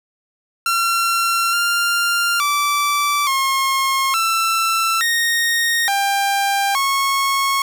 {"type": "tone with pitch steps", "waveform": "sawtooth", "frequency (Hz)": [1365, 1394, 1162, 1077, 1336, 1858, 795, 1096], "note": ["F6", "F6", "D6", "C6", "E6", "A#6", "G5", "C#6"], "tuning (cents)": [-40, -4, -19, 50, 23, -6, 24, -20], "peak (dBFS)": -12, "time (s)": [0.66, 7.62], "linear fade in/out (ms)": 2, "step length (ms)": 870, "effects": []}